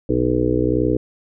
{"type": "harmonic tone", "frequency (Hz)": 61.74, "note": "B1", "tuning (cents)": 0, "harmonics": [1, 2, 4, 5, 6, 7, 8], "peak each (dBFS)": [-26, -24, -26, -20, -25, -22, -24], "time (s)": [0.09, 0.97], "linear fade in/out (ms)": 5, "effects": []}